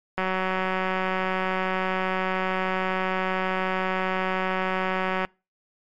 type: click train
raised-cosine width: 0.5 ms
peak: -11 dBFS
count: 949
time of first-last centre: 0.18-5.25 s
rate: 187 Hz
effects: noise-tail reverb RT60 0.3 s tail -26 dB re dry + MP3 64 kbps